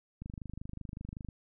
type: click train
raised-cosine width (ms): 5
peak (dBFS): -29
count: 28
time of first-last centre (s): 0.22-1.287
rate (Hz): 25.3
effects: none